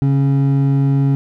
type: tone pair together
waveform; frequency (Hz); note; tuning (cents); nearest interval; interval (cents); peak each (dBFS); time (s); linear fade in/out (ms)
triangle; 139 / 273.9; C#3 / C#4; +5 / -21; octave; 1174; -10 / -17; 0.02-1.15; 0
effects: none